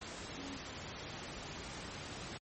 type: tone in noise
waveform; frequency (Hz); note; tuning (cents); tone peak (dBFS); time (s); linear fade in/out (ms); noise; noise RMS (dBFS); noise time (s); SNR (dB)
sine; 274.6; C#4; -16; -46; 0.37-0.57; 10; pink; -45; 0.01-2.38; -4
effects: high-pass 60 Hz 12 dB/octave + MP3 32 kbps